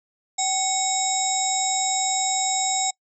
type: harmonic tone with a mistuned harmonic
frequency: 762 Hz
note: G5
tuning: 49 cents flat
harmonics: 1 / 3 / 5 / 7 / 9 / 10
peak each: -25 / -34 / -30 / -34 / -32 / -24 dBFS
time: 0.38-2.91 s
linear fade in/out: 10 ms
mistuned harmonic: 3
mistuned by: -59 cents
effects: noise-tail reverb RT60 0.1 s tail -25 dB re dry